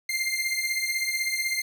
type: beating tone pair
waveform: sawtooth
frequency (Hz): 2093 / 2109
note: C7 / C7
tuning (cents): 0 / +13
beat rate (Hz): 16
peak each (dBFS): -25 / -25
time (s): 0.09-1.62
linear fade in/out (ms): 5
effects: none